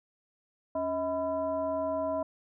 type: tone with frequency modulation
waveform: sine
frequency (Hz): 639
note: D#5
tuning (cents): +46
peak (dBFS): -28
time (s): 0.75-2.23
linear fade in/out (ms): 5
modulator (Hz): 360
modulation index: 0.81
effects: none